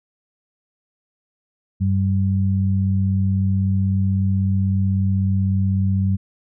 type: tone pair together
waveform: sine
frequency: 96.4 / 192.6 Hz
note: G2 / G3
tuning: -28 / -30 cents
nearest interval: octave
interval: 1198 cents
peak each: -17 / -21 dBFS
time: 1.8-6.17 s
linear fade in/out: 20 ms
effects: none